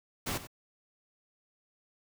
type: noise with echo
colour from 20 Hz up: pink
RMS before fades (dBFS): -34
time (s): 0.26-0.38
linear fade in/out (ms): 10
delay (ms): 92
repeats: 1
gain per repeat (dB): -13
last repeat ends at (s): 0.472
effects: none